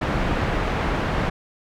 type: low-pass noise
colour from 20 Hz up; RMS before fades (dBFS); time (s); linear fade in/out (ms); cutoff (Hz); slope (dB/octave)
pink; -23; 0.01-1.3; 10; 2000; 12
effects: none